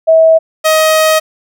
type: tone pair in turn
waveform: sine / sawtooth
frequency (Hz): 646 / 629.8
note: E5 / D#5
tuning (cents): -35 / +21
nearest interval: unison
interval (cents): 44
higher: first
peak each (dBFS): -3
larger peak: neither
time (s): 0.07-0.39 / 0.64-1.2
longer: second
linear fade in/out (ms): 20
effects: none